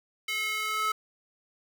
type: tone with high-pass filter sweep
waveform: square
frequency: 431.9 Hz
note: A4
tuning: 32 cents flat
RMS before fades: -30 dBFS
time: 0.28-0.92 s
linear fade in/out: 5 ms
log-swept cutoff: 2400 to 1300 Hz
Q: 3.1
effects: none